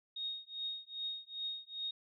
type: tone with tremolo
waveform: sine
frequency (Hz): 3729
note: A#7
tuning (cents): 0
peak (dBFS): -35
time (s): 0.16-1.91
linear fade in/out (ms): 5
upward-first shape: triangle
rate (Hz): 2.5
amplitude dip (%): 100
effects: none